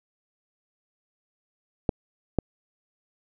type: clicks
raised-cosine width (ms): 2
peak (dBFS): -8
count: 2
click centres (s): 1.892 / 2.387
effects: none